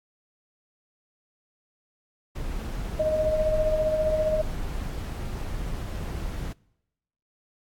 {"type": "noise", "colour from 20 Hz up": "brown", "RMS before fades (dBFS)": -31, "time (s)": [2.35, 6.53], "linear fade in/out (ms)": 10}
{"type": "tone with tremolo", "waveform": "sine", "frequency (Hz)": 622.3, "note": "D#5", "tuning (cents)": 0, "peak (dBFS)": -19, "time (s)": [2.99, 4.42], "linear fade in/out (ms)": 10, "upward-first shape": "triangle", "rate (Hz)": 15, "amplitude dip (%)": 55}
{"effects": ["noise-tail reverb RT60 0.9 s tail -25 dB re dry", "AAC 64 kbps"]}